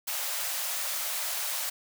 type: high-pass noise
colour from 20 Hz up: white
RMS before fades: -32 dBFS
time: 0.07-1.7 s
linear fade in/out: 10 ms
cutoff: 520 Hz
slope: 96 dB/octave
effects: none